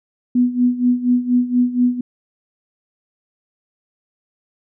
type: tone with tremolo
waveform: sine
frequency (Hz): 246.6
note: B3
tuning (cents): -2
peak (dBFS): -10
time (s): 0.35-2.01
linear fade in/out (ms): 5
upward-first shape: sine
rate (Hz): 4.2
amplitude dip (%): 80
effects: none